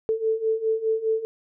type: beating tone pair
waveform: sine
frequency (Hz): 440 / 444.9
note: A4 / A4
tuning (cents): 0 / +19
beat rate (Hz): 4.9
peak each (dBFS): -26 / -23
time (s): 0.09-1.25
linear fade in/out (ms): 0
effects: none